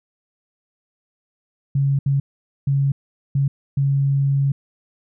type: tone bursts at uneven times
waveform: sine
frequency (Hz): 138.59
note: C#3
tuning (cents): 0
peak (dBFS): -15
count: 5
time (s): 1.75-1.99 / 2.06-2.2 / 2.67-2.92 / 3.35-3.48 / 3.77-4.52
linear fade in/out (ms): 5
effects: none